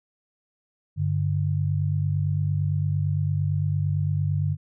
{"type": "tone pair together", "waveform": "sine", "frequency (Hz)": [98, 146.83], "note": ["G2", "D3"], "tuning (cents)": [0, 0], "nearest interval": "perfect fifth", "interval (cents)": 700, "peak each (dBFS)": -24, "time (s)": [0.96, 4.57], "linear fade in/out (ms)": 50, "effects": []}